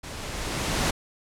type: noise with level ramp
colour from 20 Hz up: pink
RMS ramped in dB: -38 to -23 dBFS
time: 0.03-0.91 s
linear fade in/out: 10 ms
effects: low-pass 9000 Hz 12 dB/octave